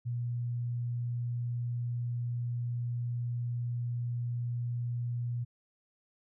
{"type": "tone", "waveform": "sine", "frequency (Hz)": 120.3, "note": "B2", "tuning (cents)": -45, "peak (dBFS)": -31, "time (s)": [0.05, 5.45], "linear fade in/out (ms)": 20, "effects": []}